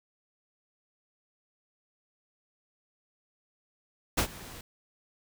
pink noise with ADSR envelope, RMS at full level -24 dBFS, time 4.17-4.61 s, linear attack 15 ms, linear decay 83 ms, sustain -21 dB, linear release 3 ms, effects none

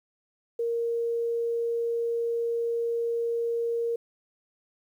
sine tone, 466.2 Hz, A#4, in tune, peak -25 dBFS, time 0.59-3.96 s, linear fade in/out 5 ms, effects 10-bit

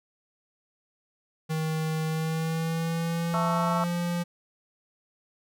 square tone with pitch glide, 158.2 to 173.52 Hz, D#3 to F3, +29 to -11 cents, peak -27 dBFS, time 1.49-4.24 s, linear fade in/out 20 ms, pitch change +160 cents, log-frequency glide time 2.06-3.83 s
harmonic tone, 221.4 Hz, A3, 11 cents sharp, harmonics 3 / 4 / 5 / 6, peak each -31 / -31 / -31 / -31 dBFS, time 3.34-3.84 s, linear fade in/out 0 ms
effects none

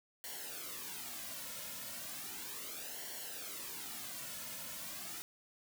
white noise with flanger, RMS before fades -45 dBFS, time 0.24-5.22 s, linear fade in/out 0 ms, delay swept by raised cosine 0.79 to 2.59 ms, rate 0.35 Hz, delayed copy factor -0.7, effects none

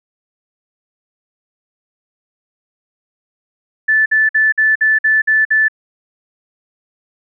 sine tone bursts, 1750 Hz, A6, 10 cents flat, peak -9 dBFS, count 8, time 3.88-5.684 s, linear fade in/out 10 ms, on 180 ms, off 52 ms, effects none

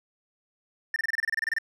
triangle tone bursts, 1800 Hz, A6, 39 cents sharp, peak -22 dBFS, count 14, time 0.94-1.585 s, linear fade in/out 2 ms, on 21 ms, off 27 ms, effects none

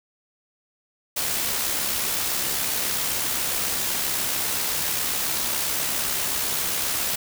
white noise with amplitude modulation, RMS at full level -24 dBFS, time 1.16-7.16 s, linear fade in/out 10 ms, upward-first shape sine, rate 67.5 Hz, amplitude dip 30%, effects none

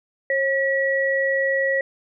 sine tone pair together, 541 / 1927.9 Hz, C#5 / B6, -42 / -42 cents, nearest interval octave + minor seventh, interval 2200 cents, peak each -21 dBFS, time 0.3-1.81 s, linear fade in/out 2 ms, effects none

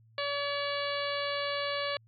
harmonic tone with a mistuned harmonic, 570 Hz, C#5, 48 cents sharp, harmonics 1 / 2 / 3 / 4 / 5 / 6 / 7 / 8, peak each -34 / -37 / -39 / -40 / -41 / -42 / -42 / -43 dBFS, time 0.18-1.97 s, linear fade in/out 2 ms, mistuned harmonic 8, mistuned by -35 cents, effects added 112 Hz sine -58 dBFS peak until 2.07 s

